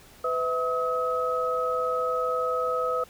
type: tone cluster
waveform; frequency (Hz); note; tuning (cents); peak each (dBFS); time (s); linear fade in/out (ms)
sine; 502 / 650 / 1275; B4 / E5 / D#6; +28 / -24 / +42; -27 / -33 / -27; 0.24-3.04; 5
effects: pink hiss -52 dBFS RMS until 3.09 s